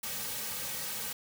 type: noise with comb filter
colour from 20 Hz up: white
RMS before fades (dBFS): -37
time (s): 0.03-1.13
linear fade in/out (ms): 5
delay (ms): 2.9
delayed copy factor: -0.75
effects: none